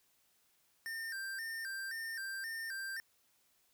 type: tone with vibrato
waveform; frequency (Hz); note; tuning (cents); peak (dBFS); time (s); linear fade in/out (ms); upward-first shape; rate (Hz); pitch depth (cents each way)
square; 1691; G#6; +31; -40; 0.86-3; 0; square; 1.9; 120
effects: white hiss -73 dBFS RMS until 3.73 s